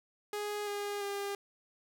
sawtooth tone with pitch steps, 415.3 / 408.4 / 401.6 Hz, G#4 / G#4 / G4, 0 / -29 / +42 cents, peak -31 dBFS, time 0.33-1.35 s, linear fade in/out 2 ms, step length 340 ms, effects none

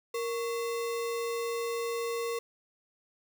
sine tone with sample-and-hold, 466.2 Hz, A#4, in tune, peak -30 dBFS, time 0.14-2.39 s, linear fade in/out 5 ms, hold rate 1575 Hz, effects none

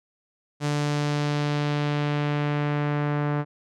sawtooth tone with low-pass filter sweep, 146.83 Hz, D3, in tune, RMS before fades -25 dBFS, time 0.6-3.45 s, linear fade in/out 50 ms, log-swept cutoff 7400 to 1500 Hz, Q 1.1, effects none

